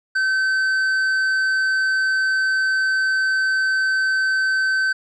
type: tone with tanh clipping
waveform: sine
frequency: 1538 Hz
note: G6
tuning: 33 cents flat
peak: -18 dBFS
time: 0.15-4.93 s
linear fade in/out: 10 ms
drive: 7 dB
effects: none